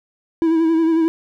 triangle tone with vibrato, 326 Hz, E4, 19 cents flat, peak -11 dBFS, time 0.42-1.08 s, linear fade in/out 0 ms, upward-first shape sine, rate 11 Hz, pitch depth 38 cents each way, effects none

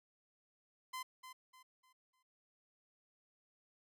sawtooth tone with echo, 1028 Hz, C6, 31 cents flat, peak -38 dBFS, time 0.93-1.03 s, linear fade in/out 10 ms, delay 300 ms, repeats 4, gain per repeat -9 dB, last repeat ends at 2.23 s, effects none

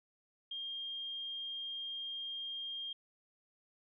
sine tone, 3214 Hz, G7, 43 cents sharp, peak -39 dBFS, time 0.51-2.93 s, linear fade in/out 5 ms, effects none

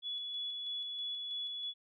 sine tone with tremolo, 3406 Hz, G#7, 43 cents sharp, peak -36 dBFS, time 0.02-1.74 s, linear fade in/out 50 ms, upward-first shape square, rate 3.1 Hz, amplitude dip 25%, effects none

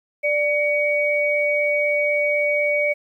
sine tone pair together, 588.9 / 2252 Hz, D5 / C#7, +5 / +27 cents, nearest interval octave + major seventh, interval 2322 cents, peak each -20 dBFS, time 0.23-2.94 s, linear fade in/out 20 ms, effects 9-bit

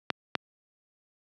clicks, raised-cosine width 0.3 ms, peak -9 dBFS, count 2, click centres 0.103 / 0.353 s, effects high-pass 150 Hz 12 dB/octave

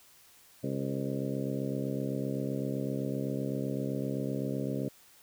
harmonic tone with a mistuned harmonic, 67.8 Hz, C#2, 38 cents flat, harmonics 2 / 3 / 4 / 5 / 6 / 7 / 8 / 9, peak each -36 / -37 / -36 / -43 / -40 / -43 / -42 / -44 dBFS, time 0.63-4.89 s, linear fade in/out 10 ms, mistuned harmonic 8, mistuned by -40 cents, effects white hiss -59 dBFS RMS until 5.22 s

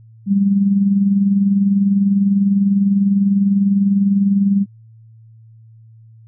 sine tone with tremolo, 198.3 Hz, G3, 20 cents sharp, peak -9 dBFS, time 0.26-4.66 s, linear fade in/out 50 ms, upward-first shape sine, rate 20 Hz, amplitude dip 50%, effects added 112 Hz sine -41 dBFS peak until 6.27 s

